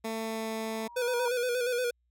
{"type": "tone with pitch glide", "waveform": "15% pulse", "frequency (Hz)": [223.3, 221.8], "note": ["A3", "A3"], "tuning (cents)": [26, 14], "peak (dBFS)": -26, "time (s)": [0.04, 0.88], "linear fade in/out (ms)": 10, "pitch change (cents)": -12, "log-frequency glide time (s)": [0.17, 0.52]}
{"type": "tone with exponential growth", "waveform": "sine", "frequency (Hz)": 952, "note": "A#5", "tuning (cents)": 36, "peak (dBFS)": -30, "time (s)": [0.4, 1.28], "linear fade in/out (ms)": 1, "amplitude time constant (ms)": 190}
{"type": "tone with vibrato", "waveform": "square", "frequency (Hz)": 491.2, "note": "B4", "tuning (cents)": -9, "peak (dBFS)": -28, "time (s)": [0.96, 1.91], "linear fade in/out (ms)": 10, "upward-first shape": "square", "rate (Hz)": 8.5, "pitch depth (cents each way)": 43}
{"effects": ["added 60 Hz sine -70 dBFS peak until 2.1 s"]}